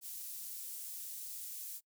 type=high-pass noise; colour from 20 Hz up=pink; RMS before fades=-45 dBFS; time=0.01-1.81 s; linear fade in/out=50 ms; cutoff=10000 Hz; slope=12 dB/octave; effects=noise-tail reverb RT60 0.1 s tail -23 dB re dry